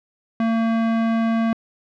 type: tone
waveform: square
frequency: 226.9 Hz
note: A#3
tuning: 47 cents flat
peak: -18 dBFS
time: 0.4-1.53 s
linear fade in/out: 2 ms
effects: low-pass 2000 Hz 12 dB/octave